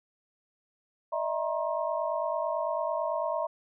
sine tone cluster, 604 / 653 / 949 / 1069 Hz, D5 / E5 / A#5 / C6, +48 / -17 / +31 / +37 cents, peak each -33 / -31 / -34 / -36 dBFS, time 1.12-3.47 s, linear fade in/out 10 ms, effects none

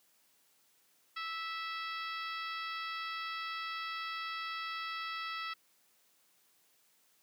harmonic tone, 656 Hz, E5, 9 cents flat, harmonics 2 / 3 / 4 / 5 / 6 / 7 / 8, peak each -40 / -44 / -46 / -48 / -50 / -51 / -52 dBFS, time 1.16-5.54 s, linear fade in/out 10 ms, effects white hiss -70 dBFS RMS until 7.22 s + high-pass 150 Hz 12 dB/octave

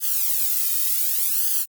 violet noise with flanger, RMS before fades -21 dBFS, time 0-1.66 s, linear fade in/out 50 ms, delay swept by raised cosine 0.63 to 1.63 ms, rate 0.67 Hz, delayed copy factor +1, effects Opus 48 kbps

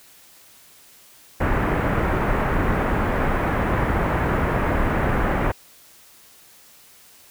pink low-pass noise, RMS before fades -21 dBFS, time 1.4-5.52 s, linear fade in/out 10 ms, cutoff 1900 Hz, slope 24 dB/octave, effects white hiss -50 dBFS RMS until 7.3 s

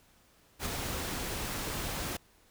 pink noise with ADSR envelope, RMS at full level -33 dBFS, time 0.59-2.17 s, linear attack 61 ms, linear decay 21 ms, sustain -3 dB, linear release 6 ms, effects pink hiss -64 dBFS RMS until 2.5 s

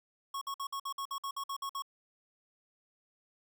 square tone bursts, 1100 Hz, C#6, 14 cents flat, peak -36 dBFS, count 12, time 0.34-1.822 s, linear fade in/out 5 ms, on 74 ms, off 54 ms, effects none

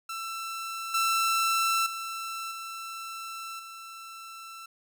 sawtooth tone with level steps, 1337 Hz, E6, 24 cents sharp, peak -30 / -20 / -30 / -33 / -38 dBFS, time 0.09-4.66 s, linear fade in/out 5 ms, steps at 0.94 / 1.86 / 2.51 / 3.59 s, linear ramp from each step 5 ms, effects none

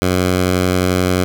10% pulse tone, 91.4 Hz, F#2, 21 cents flat, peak -5 dBFS, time 0.02-1.24 s, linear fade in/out 0 ms, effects none

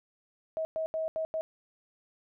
sine tone bursts at uneven times, 639 Hz, D#5, 46 cents sharp, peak -29 dBFS, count 5, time 0.57-0.65 / 0.76-0.86 / 0.94-1.08 / 1.16-1.25 / 1.34-1.41 s, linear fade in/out 0 ms, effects none

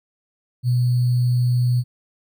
sine tone with sample-and-hold, 123.3 Hz, B2, 2 cents flat, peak -15 dBFS, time 0.63-1.84 s, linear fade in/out 50 ms, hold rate 4410 Hz, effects none

